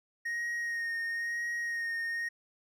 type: tone with vibrato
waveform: triangle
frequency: 1864.7 Hz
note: A#6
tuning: in tune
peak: -30 dBFS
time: 0.25-2.29 s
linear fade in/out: 10 ms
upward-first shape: sine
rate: 1 Hz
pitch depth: 21 cents each way
effects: none